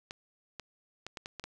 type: clicks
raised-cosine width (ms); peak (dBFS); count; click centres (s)
0.2; -23; 7; 0.109 / 0.597 / 1.066 / 1.172 / 1.259 / 1.397 / 1.44
effects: none